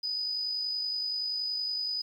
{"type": "tone with amplitude modulation", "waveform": "sine", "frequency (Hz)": 4978, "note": "D#8", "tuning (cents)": 0, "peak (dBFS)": -28, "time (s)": [0.03, 2.02], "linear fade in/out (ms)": 10, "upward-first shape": "sine", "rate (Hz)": 50.6, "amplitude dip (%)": 35, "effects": ["10-bit"]}